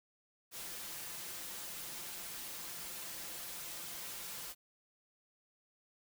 white noise with comb filter, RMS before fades -45 dBFS, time 0.51-4.55 s, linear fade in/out 50 ms, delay 5.8 ms, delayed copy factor +0.5, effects none

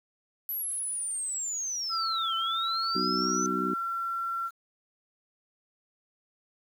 sine linear two-way sweep, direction down then up, 11900 to 3000 to 6120 Hz, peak -30 dBFS, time 0.49-3.46 s, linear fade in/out 0 ms, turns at 2.35 s
sine tone with pitch glide, 1333 to 1359.4 Hz, E6 to F6, +19 to -47 cents, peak -29 dBFS, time 1.89-4.51 s, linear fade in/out 50 ms, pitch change +34 cents, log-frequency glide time 2.08-3.71 s
harmonic tone, 62.6 Hz, B1, 24 cents sharp, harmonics 3 / 4 / 5 / 6, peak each -34 / -34 / -34 / -34 dBFS, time 2.95-3.74 s, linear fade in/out 5 ms
effects 9-bit

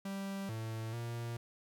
45% pulse tone with pitch steps, 195.8 / 111.9 / 117.6 Hz, G3 / A2 / A#2, -2 / +30 / +16 cents, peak -38 dBFS, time 0.05-1.37 s, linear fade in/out 5 ms, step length 440 ms, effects none

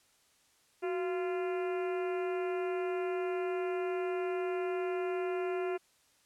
harmonic tone with a mistuned harmonic, 345.9 Hz, F4, 17 cents flat, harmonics 1 / 2 / 3 / 4 / 5 / 6 / 7 / 8, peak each -32 / -40 / -47 / -46 / -51 / -52 / -50 / -53 dBFS, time 0.82-5.78 s, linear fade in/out 20 ms, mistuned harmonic 1, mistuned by +110 cents, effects white hiss -68 dBFS RMS until 6.25 s + low-pass 10000 Hz 12 dB/octave

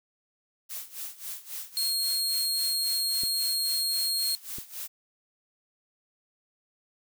blue noise with tremolo, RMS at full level -36 dBFS, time 0.69-4.88 s, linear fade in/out 20 ms, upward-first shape sine, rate 3.7 Hz, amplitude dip 85%
sawtooth tone, 4253 Hz, C8, 27 cents sharp, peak -23 dBFS, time 1.77-4.35 s, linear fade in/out 0 ms
clicks, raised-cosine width 3 ms, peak -29 dBFS, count 2, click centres 3.235 / 4.585 s
effects none

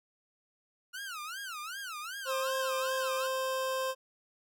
sawtooth tone with vibrato, 1396.9 Hz, F6, in tune, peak -35 dBFS, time 0.93-3.28 s, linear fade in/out 20 ms, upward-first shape sine, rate 2.6 Hz, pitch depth 270 cents each way
25% pulse tone with pitch glide, 528 to 524.1 Hz, C5 to C5, +16 to +3 cents, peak -27 dBFS, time 2.25-3.95 s, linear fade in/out 50 ms, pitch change -13 cents, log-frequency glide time 2.49-2.78 s
effects none

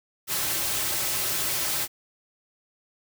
white noise with comb filter, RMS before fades -27 dBFS, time 0.27-1.88 s, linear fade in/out 50 ms, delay 4.2 ms, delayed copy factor -0.55, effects none

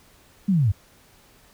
sine linear sweep, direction down, 207.7 to 87.31 Hz, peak -16 dBFS, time 0.48-0.72 s, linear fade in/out 10 ms, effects pink hiss -55 dBFS RMS until 1.53 s

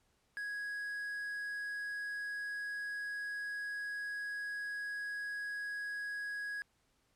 triangle tone with quantisation, 1661.2 Hz, G#6, in tune, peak -36 dBFS, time 0.37-6.62 s, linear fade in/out 0 ms, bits 10, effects pink hiss -75 dBFS RMS until 7.15 s + low-pass 11000 Hz 12 dB/octave

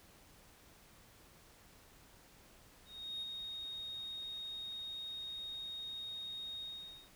sine tone with ADSR envelope, 3729 Hz, A#7, in tune, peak -37 dBFS, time 2.85-7.1 s, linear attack 370 ms, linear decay 21 ms, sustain -4 dB, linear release 480 ms, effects tanh soft clip ceiling -36 dBFS + pink hiss -62 dBFS RMS until 7.15 s

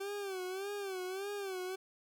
40% pulse tone with vibrato, 386.8 Hz, G4, 23 cents flat, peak -37 dBFS, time 0-1.76 s, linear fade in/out 10 ms, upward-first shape sine, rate 1.7 Hz, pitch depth 100 cents each way, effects none

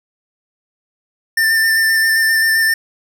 square tone with vibrato, 1789 Hz, A6, 28 cents sharp, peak -12 dBFS, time 1.37-2.74 s, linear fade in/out 5 ms, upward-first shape square, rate 7.6 Hz, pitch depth 13 cents each way, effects none

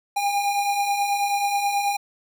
square beating tone pair, 800 / 809.3 Hz, G5 / G#5, +35 / -45 cents, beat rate 9.3 Hz, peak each -30 / -22 dBFS, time 0.16-1.97 s, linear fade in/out 10 ms, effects none

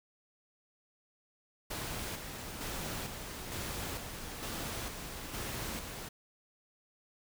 pink noise with tremolo, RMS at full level -39 dBFS, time 1.7-6.09 s, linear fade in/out 10 ms, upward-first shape square, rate 1.1 Hz, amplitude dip 40%, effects none

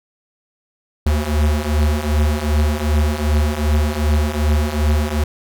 square beating tone pair, 73.42 / 76.02 Hz, D2 / D#2, 0 / -40 cents, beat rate 2.6 Hz, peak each -20 / -17 dBFS, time 1.06-5.24 s, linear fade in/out 5 ms, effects none

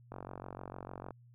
click train, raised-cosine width 1 ms, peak -29 dBFS, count 47, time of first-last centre 0.12-1.107 s, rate 46.6 Hz, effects added 120 Hz sine -57 dBFS peak until 1.34 s

